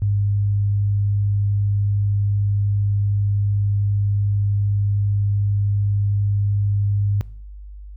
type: tone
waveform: sine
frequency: 101.3 Hz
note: G#2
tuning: 43 cents flat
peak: -16 dBFS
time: 0.02-7.21 s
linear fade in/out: 0 ms
effects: noise-tail reverb RT60 0.5 s tail -22 dB re dry + added 50 Hz sine -34 dBFS peak until 7.96 s